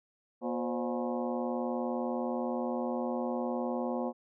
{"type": "harmonic tone with a mistuned harmonic", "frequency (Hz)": 120, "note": "B2", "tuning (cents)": -49, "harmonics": [2, 3, 4, 5, 6, 7, 8, 9], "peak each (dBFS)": [-34, -39, -36, -42, -41, -42, -46, -47], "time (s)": [0.41, 4.13], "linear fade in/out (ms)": 50, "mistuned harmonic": 4, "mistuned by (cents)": 140, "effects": []}